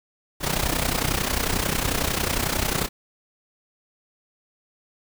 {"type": "noise with amplitude modulation", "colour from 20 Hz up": "pink", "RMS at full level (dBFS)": -21, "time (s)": [0.4, 2.89], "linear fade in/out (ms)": 50, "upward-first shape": "sine", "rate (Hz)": 31.1, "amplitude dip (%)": 75, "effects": []}